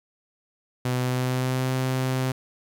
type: tone with pitch glide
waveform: sawtooth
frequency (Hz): 125.8 to 129.86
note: B2 to C3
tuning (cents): +32 to -13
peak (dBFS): -19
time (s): 0.85-2.32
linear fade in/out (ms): 5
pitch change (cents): +55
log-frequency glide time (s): 0.96-1.73
effects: 10-bit